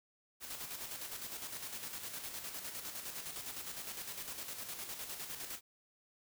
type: noise with tremolo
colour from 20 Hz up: white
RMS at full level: -43 dBFS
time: 0.4-5.61 s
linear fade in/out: 50 ms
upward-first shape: square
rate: 9.8 Hz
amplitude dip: 45%
effects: none